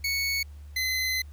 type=tone pair in turn; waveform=25% pulse; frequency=2217 / 2042 Hz; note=C#7 / C7; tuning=0 / -43 cents; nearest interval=minor second; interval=143 cents; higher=first; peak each=-22 dBFS; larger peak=neither; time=0.04-0.43 / 0.76-1.22 s; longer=second; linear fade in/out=5 ms; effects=added 73 Hz sine -41 dBFS peak until 1.32 s + pink hiss -62 dBFS RMS until 1.32 s